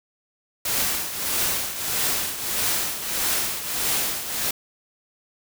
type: noise with tremolo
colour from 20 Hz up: white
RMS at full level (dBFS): -22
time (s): 0.65-4.51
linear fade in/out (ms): 5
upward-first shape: triangle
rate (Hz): 1.6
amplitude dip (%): 70
effects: none